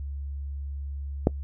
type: click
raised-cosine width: 2 ms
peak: -5 dBFS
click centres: 1.271 s
effects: noise-tail reverb RT60 0.1 s tail -23 dB re dry + added 70 Hz sine -31 dBFS peak until 1.43 s